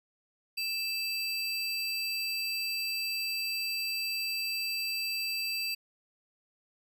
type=tone pair together; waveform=square; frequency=2637 / 4699 Hz; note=E7 / D8; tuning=0 / 0 cents; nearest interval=minor seventh; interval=1000 cents; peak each=-35 / -34 dBFS; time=0.57-5.75 s; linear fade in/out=10 ms; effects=none